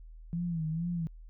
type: tone with vibrato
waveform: sine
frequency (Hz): 165.3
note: E3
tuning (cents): +5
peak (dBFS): -30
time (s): 0.33-1.07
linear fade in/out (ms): 0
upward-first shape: sine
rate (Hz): 2.2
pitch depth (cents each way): 97
effects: added 40 Hz sine -46 dBFS peak until 1.29 s